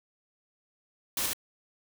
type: noise with echo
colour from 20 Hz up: white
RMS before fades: -30 dBFS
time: 1.17-1.26 s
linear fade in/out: 2 ms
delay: 73 ms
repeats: 1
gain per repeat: -2 dB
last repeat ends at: 1.333 s
effects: none